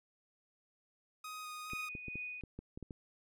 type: tone with vibrato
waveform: sawtooth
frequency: 1246 Hz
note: D#6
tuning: 2 cents sharp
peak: -40 dBFS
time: 1.24-1.89 s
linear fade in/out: 5 ms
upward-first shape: square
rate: 2.4 Hz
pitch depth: 10 cents each way
type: tone with tremolo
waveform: sine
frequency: 2481 Hz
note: D#7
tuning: 6 cents flat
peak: -39 dBFS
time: 1.7-2.41 s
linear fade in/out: 0 ms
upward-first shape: triangle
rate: 2.4 Hz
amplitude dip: 55%
type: clicks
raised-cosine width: 3 ms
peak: -32 dBFS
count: 9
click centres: 1.734 / 1.952 / 2.083 / 2.156 / 2.437 / 2.59 / 2.775 / 2.827 / 2.908 s
effects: none